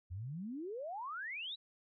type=exponential sweep; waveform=sine; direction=up; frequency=82.41 to 4000 Hz; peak=-40 dBFS; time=0.1-1.56 s; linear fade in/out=20 ms; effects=none